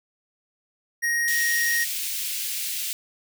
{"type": "tone", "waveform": "square", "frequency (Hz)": 1875, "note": "A#6", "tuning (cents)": 10, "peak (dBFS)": -22, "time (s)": [1.02, 1.85], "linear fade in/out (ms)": 20}
{"type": "high-pass noise", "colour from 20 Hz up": "white", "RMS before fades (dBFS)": -29, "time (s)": [1.28, 2.93], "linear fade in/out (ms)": 0, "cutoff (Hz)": 2200, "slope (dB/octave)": 24}
{"effects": []}